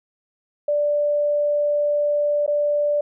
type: tone with dropouts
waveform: sine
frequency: 587 Hz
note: D5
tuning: 1 cent flat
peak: -17 dBFS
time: 0.68-3.01 s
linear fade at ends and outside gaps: 5 ms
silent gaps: 2.464-2.477 s
effects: none